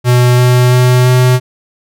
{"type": "tone with pitch steps", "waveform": "square", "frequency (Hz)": [123.47, 124.4, 125.34, 126.28], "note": ["B2", "B2", "B2", "B2"], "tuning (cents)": [0, 13, 26, 39], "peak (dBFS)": -6, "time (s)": [0.04, 1.4], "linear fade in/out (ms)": 50, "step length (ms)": 340, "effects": []}